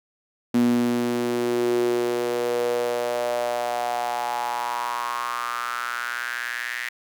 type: tone with high-pass filter sweep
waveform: sawtooth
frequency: 120.5 Hz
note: B2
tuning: 42 cents flat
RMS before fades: -25 dBFS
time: 0.54-6.89 s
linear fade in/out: 5 ms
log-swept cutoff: 240 to 1900 Hz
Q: 5.7
effects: none